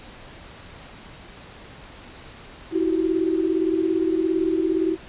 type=tone cluster; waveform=sine; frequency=325.7 / 367.4 / 384.9 Hz; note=E4 / F#4 / G4; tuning=-21 / -12 / -32 cents; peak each=-21 / -24 / -27 dBFS; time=2.71-4.97 s; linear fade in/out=50 ms; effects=pink hiss -43 dBFS RMS until 5.08 s + resampled to 8000 Hz